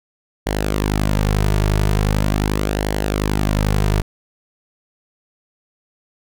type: tone with flanger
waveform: sawtooth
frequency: 51.3 Hz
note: G#1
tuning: 21 cents flat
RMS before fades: -18 dBFS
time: 0.46-4.02 s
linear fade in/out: 10 ms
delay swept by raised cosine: 0.79 to 3.89 ms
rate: 0.41 Hz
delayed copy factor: -0.55
effects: none